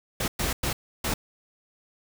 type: noise bursts at uneven times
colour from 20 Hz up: pink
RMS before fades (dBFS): -27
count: 4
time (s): 0.2-0.28 / 0.39-0.53 / 0.63-0.73 / 1.04-1.14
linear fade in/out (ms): 5
effects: none